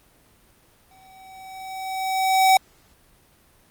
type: tone with exponential growth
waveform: square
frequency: 761 Hz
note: F#5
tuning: 48 cents sharp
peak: -12 dBFS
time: 0.91-2.57 s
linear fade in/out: 2 ms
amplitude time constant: 360 ms
effects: pink hiss -57 dBFS RMS until 3.7 s + Opus 32 kbps